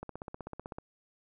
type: click train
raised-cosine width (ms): 1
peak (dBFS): -26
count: 13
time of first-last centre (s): 0.03-0.785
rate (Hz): 15.9
effects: none